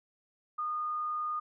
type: tone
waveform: sine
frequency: 1225 Hz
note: D#6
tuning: 27 cents flat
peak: -31 dBFS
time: 0.58-1.4 s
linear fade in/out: 10 ms
effects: none